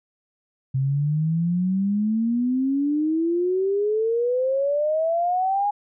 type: exponential sweep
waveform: sine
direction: up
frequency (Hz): 130.81 to 830.6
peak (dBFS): -19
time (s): 0.74-5.71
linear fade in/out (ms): 10
effects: none